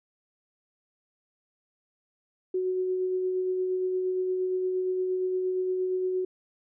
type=tone with tremolo; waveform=sine; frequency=370 Hz; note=F#4; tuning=in tune; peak=-24 dBFS; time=2.54-6.25 s; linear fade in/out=5 ms; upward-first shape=sine; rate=8.6 Hz; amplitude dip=25%; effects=none